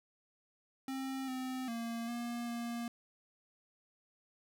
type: tone with pitch steps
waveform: square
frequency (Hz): 266.1 / 258 / 231.5 / 237.4 / 235.5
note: C4 / C4 / A#3 / A#3 / A#3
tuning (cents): +29 / -24 / -12 / +32 / +18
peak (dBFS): -38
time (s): 0.88-2.88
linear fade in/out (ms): 2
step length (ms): 400
effects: none